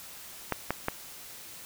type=clicks; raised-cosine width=0.5 ms; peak=-12 dBFS; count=3; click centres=0.523 / 0.706 / 0.884 s; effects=white hiss -46 dBFS RMS until 1.65 s